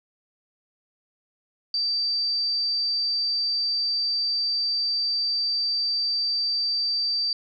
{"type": "tone", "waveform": "sine", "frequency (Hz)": 4656, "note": "D8", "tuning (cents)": -16, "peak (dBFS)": -22, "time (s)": [1.74, 7.33], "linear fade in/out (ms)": 2, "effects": []}